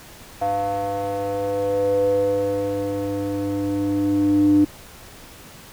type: tone with band-pass filter sweep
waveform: square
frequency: 100 Hz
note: G2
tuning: 35 cents sharp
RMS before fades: -21 dBFS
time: 0.41-4.65 s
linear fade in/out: 10 ms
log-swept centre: 690 to 300 Hz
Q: 7.6
effects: pink hiss -43 dBFS RMS until 5.72 s